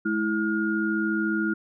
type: tone cluster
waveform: sine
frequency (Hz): 212.9 / 326.9 / 1424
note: G#3 / E4 / F6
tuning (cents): +43 / -14 / +33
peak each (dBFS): -27 / -26 / -28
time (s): 0.05-1.54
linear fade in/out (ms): 10
effects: none